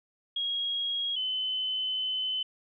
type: tone pair in turn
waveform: sine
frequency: 3289 / 3037 Hz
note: G#7 / F#7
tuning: -18 / +44 cents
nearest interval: minor second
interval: 138 cents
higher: first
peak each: -28 dBFS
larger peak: neither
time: 0.36-1.16 / 1.16-2.43 s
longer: second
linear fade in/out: 5 ms
effects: none